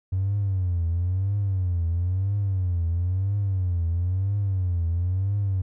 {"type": "tone with vibrato", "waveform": "triangle", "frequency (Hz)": 92.1, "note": "F#2", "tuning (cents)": -7, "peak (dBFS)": -18, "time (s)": [0.12, 5.62], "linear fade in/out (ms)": 10, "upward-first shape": "triangle", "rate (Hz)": 1, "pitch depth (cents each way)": 190, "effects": ["tanh soft clip ceiling -18 dBFS"]}